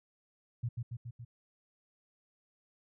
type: tone with echo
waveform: sine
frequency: 118.7 Hz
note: A#2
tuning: 32 cents sharp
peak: -31 dBFS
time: 0.63-0.69 s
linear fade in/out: 10 ms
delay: 140 ms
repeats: 4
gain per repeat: -3 dB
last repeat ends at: 1.25 s
effects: none